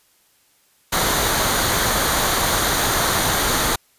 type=noise with comb filter; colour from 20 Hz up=pink; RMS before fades=-19 dBFS; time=0.92-3.76 s; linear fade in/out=10 ms; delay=0.38 ms; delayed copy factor=-0.5; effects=white hiss -59 dBFS RMS until 3.98 s + resampled to 32000 Hz